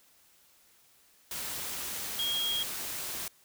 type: tone in noise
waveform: sine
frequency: 3265 Hz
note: G#7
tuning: 30 cents flat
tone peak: -29 dBFS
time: 2.19-2.63 s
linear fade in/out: 2 ms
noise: white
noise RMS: -37 dBFS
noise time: 1.31-3.28 s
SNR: +5 dB
effects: white hiss -63 dBFS RMS until 3.44 s